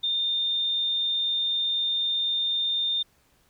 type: tone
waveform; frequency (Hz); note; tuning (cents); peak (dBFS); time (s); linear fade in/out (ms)
sine; 3622; A7; +49; -23; 0.03-3.03; 10
effects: pink hiss -64 dBFS RMS until 3.49 s